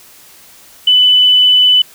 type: tone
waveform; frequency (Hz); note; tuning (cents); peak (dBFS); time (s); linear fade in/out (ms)
sine; 2995; F#7; +20; -5; 0.87-1.82; 5
effects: white hiss -41 dBFS RMS until 1.94 s